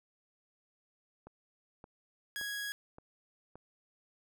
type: click train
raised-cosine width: 1 ms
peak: -36 dBFS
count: 5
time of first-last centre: 1.27-3.556 s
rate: 1.75 Hz
type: tone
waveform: sawtooth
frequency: 1659 Hz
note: G#6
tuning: 2 cents flat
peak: -33 dBFS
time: 2.36-2.72 s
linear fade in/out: 0 ms
effects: none